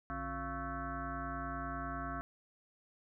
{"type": "tone with frequency modulation", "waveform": "sine", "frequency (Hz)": 690, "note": "F5", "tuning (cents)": -21, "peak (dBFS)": -37, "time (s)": [0.1, 2.21], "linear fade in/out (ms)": 0, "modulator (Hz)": 210, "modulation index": 3.9, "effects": []}